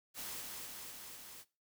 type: noise with echo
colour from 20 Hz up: white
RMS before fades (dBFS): -44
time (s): 0.14-0.45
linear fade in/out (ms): 50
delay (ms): 250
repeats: 4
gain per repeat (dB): -2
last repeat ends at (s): 1.45
effects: noise-tail reverb RT60 0.3 s tail -19 dB re dry